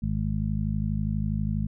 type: harmonic tone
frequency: 52.3 Hz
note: G#1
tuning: 13 cents sharp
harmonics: 1 / 2 / 3 / 4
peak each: -30 / -30 / -30 / -30 dBFS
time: 0.02-1.67 s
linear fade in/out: 10 ms
effects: none